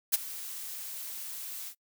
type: noise with ADSR envelope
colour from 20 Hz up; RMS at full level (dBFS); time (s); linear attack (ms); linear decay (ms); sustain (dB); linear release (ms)
blue; -22; 0.12-1.75; 22; 20; -18; 79
effects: noise-tail reverb RT60 0.1 s tail -24 dB re dry